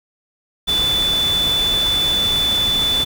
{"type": "tone in noise", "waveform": "sine", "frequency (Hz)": 3490, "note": "A7", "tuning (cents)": -15, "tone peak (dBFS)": -15, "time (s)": [0.67, 3.05], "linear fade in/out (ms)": 20, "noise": "pink", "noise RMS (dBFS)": -26, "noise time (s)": [0.67, 3.05], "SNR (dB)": 8, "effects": []}